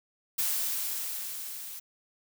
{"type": "noise with level ramp", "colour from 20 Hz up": "blue", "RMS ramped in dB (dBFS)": [-28, -42], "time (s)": [0.38, 1.8], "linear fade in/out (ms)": 10, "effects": []}